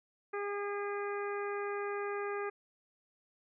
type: harmonic tone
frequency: 406.5 Hz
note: G#4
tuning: 37 cents flat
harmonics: 1 / 2 / 3 / 4 / 5 / 6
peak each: -36 / -44 / -42 / -45 / -48 / -51 dBFS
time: 0.33-2.5 s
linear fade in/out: 10 ms
effects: none